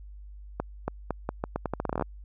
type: accelerating click train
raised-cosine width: 1 ms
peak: -14 dBFS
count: 17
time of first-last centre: 0.6-2.023 s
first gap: 280 ms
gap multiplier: 0.81
effects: added 50 Hz sine -42 dBFS peak until 2.24 s